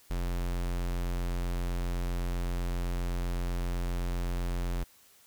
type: tone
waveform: square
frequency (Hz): 43.9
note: F1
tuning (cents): +10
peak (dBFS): -30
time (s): 0.1-4.84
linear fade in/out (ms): 10
effects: white hiss -60 dBFS RMS until 5.26 s